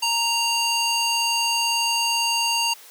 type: tone with band-pass filter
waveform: square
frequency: 929 Hz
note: A#5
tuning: 6 cents flat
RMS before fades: -22 dBFS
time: 0.02-2.74 s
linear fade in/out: 10 ms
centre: 4700 Hz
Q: 0.92
effects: white hiss -46 dBFS RMS until 2.9 s + high-pass 400 Hz 12 dB/octave